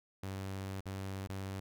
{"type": "tone with dropouts", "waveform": "sawtooth", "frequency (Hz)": 96.5, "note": "G2", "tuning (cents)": -27, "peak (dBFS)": -35, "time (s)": [0.23, 1.6], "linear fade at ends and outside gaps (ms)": 5, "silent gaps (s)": [[0.807, 0.856], [1.273, 1.293]], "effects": []}